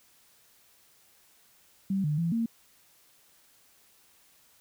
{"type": "tone with pitch steps", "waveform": "sine", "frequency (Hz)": [194, 150, 167.9, 229.4], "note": ["G3", "D3", "E3", "A#3"], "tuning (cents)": [-18, 37, 32, -28], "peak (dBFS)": -25, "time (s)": [1.9, 2.46], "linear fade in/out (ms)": 5, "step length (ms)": 140, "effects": ["white hiss -62 dBFS RMS until 4.6 s"]}